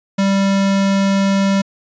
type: tone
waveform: square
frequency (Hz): 196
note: G3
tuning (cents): 0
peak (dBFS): -13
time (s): 0.18-1.62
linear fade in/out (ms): 10
effects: resampled to 16000 Hz